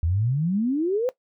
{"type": "exponential sweep", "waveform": "sine", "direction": "up", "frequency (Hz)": [77.78, 523.3], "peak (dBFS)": -20, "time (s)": [0.03, 1.09], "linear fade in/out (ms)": 0, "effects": ["noise-tail reverb RT60 0.1 s tail -17 dB re dry"]}